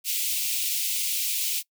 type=high-pass noise; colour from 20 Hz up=white; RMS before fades=-27 dBFS; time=0.04-1.63 s; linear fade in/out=50 ms; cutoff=2300 Hz; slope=48 dB/octave; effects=noise-tail reverb RT60 0.1 s tail -22 dB re dry